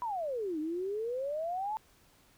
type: exponential two-way sweep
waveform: sine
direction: down then up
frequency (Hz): 1003 to 300.1 to 890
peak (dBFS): -32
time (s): 0.02-1.77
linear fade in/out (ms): 0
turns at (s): 0.59
effects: pink hiss -64 dBFS RMS until 2.37 s